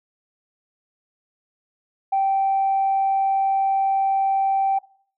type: tone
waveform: sine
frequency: 779 Hz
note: G5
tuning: 11 cents flat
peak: -16 dBFS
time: 2.12-4.79 s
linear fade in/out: 10 ms
effects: noise-tail reverb RT60 0.5 s tail -20 dB re dry + tanh soft clip ceiling -13 dBFS